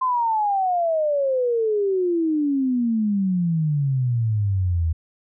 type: exponential sweep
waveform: sine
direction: down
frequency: 1046.5 to 79.1 Hz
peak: -18 dBFS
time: 0.01-4.93 s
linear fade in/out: 10 ms
effects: none